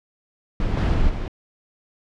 brown noise with level steps, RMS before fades -21 / -17 / -19 / -25 dBFS, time 0.6-1.28 s, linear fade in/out 2 ms, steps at 0.77 / 0.94 / 1.09 s, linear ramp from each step 2 ms, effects low-pass 4000 Hz 12 dB/octave

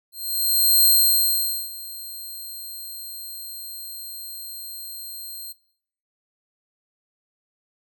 5% pulse tone with ADSR envelope, 4186 Hz, C8, in tune, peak -6 dBFS, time 0.12-5.53 s, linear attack 730 ms, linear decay 840 ms, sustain -21 dB, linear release 17 ms, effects noise-tail reverb RT60 0.7 s tail -22 dB re dry

